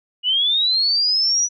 sine linear sweep, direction up, 2890 to 5920 Hz, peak -15 dBFS, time 0.23-1.49 s, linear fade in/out 50 ms, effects none

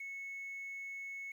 sine tone, 2200 Hz, C#7, 14 cents flat, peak -40 dBFS, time 0-1.32 s, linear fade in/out 5 ms, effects tanh soft clip ceiling -39 dBFS + 11-bit

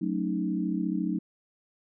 sine chord, D# half-diminished seventh, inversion first, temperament equal, 185 / 220 / 277.2 / 311.1 Hz, F#3 / A3 / C#4 / D#4, 0 / 0 / 0 / 0 cents, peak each -30 / -33 / -34 / -31 dBFS, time 0.01-1.19 s, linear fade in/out 10 ms, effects none

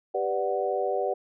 sine chord, G major seventh, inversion none, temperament equal, 392 / 493.9 / 587.3 / 740 Hz, G4 / B4 / D5 / F#5, 0 / 0 / 0 / 0 cents, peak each -30 dBFS, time 0.14-1.14 s, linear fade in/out 10 ms, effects none

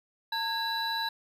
triangle tone cluster, 905 / 1648 / 3958 Hz, A5 / G#6 / B7, +48 / -14 / +3 cents, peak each -31 / -33 / -31 dBFS, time 0.32-1.09 s, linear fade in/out 5 ms, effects none

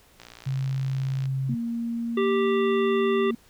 click train, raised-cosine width 0.2 ms, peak -26 dBFS, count 63, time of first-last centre 0.2-1.256 s, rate 58.7 Hz
sine tone, 133.8 Hz, C3, 39 cents sharp, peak -24 dBFS, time 0.46-1.55 s, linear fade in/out 10 ms
sine tone with pitch glide, 233.1 to 231.4 Hz, A#3 to A#3, 0 to -13 cents, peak -26 dBFS, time 1.49-3.35 s, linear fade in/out 5 ms, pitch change -13 cents, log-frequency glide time 2.37-2.45 s
harmonic tone, 392 Hz, G4, in tune, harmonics 1 / 3 / 5 / 7 / 9, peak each -21 / -31 / -35 / -38 / -40 dBFS, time 2.17-3.31 s, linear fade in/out 5 ms
effects pink hiss -57 dBFS RMS until 3.49 s

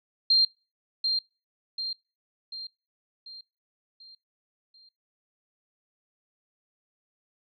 sine tone with echo, 4186 Hz, C8, in tune, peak -17 dBFS, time 0.3-0.45 s, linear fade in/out 5 ms, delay 740 ms, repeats 6, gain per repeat -6 dB, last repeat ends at 4.89 s, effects noise-tail reverb RT60 0.3 s tail -25 dB re dry

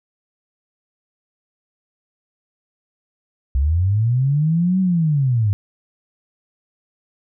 sine linear two-way sweep, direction up then down, 63 to 190.8 to 97.3 Hz, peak -14 dBFS, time 3.55-5.53 s, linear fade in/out 0 ms, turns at 4.8 s, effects none

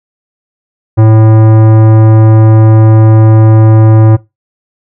sine tone with tanh clipping, 110 Hz, A2, in tune, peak -3 dBFS, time 0.97-4.17 s, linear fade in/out 20 ms, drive 17 dB, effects noise-tail reverb RT60 0.2 s tail -19 dB re dry

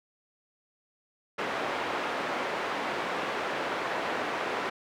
pink band-pass noise, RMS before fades -32 dBFS, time 1.38-4.7 s, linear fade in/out 10 ms, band 420 to 2100 Hz, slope 12 dB/octave, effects none

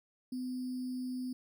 sine tone with sample-and-hold, 253.2 Hz, B3, 43 cents sharp, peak -35 dBFS, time 0.32-1.33 s, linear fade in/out 5 ms, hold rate 4900 Hz, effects none

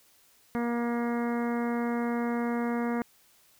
harmonic tone, 237.1 Hz, A#3, 30 cents sharp, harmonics 1 / 2 / 3 / 4 / 5 / 6 / 7 / 8 / 9, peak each -28 / -34 / -38 / -40 / -42 / -44 / -45 / -46 / -47 dBFS, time 0.55-3.02 s, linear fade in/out 0 ms, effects white hiss -62 dBFS RMS until 3.59 s

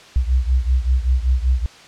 sine beating tone pair, 61.74 / 66.94 Hz, B1 / C2, 0 / +40 cents, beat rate 5.2 Hz, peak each -16 / -19 dBFS, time 0.16-1.66 s, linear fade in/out 0 ms, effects white hiss -43 dBFS RMS until 1.87 s + low-pass 5000 Hz 12 dB/octave

